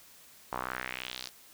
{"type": "tone with band-pass filter sweep", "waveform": "sawtooth", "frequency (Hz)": 63.1, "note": "B1", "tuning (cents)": 38, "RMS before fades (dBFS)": -39, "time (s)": [0.52, 1.29], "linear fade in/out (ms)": 5, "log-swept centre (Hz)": [950, 5000], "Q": 2.7, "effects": ["white hiss -56 dBFS RMS until 1.53 s"]}